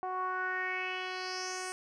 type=tone with low-pass filter sweep; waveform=10% pulse; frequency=370 Hz; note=F#4; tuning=in tune; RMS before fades=-36 dBFS; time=0.03-1.72 s; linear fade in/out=0 ms; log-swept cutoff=860 to 8500 Hz; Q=4.2; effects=none